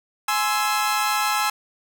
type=chord; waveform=sawtooth; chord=Ab augmented; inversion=none; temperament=equal with one note detuned; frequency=838.3 / 1046.5 / 1318.5 Hz; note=Ab5 / C6 / E6; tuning=+16 / 0 / 0 cents; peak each=-20 / -23 / -20 dBFS; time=0.28-1.5 s; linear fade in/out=5 ms; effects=none